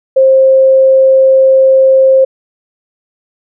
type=tone; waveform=sine; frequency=530 Hz; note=C5; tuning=22 cents sharp; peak=-3 dBFS; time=0.16-2.25 s; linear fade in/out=10 ms; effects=none